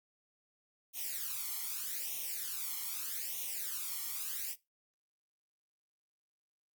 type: noise with flanger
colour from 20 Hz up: blue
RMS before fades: -39 dBFS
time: 0.93-4.56 s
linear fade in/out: 50 ms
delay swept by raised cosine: 0.32 to 0.95 ms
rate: 0.81 Hz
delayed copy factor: +0.8
effects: noise-tail reverb RT60 0.2 s tail -17 dB re dry + Opus 48 kbps